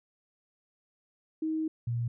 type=tone pair in turn; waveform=sine; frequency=316 / 118.37 Hz; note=D#4 / A#2; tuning=+27 / +27 cents; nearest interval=octave + perfect fourth; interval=1700 cents; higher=first; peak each=-28 dBFS; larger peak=neither; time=1.42-1.68 / 1.87-2.08 s; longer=first; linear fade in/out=5 ms; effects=none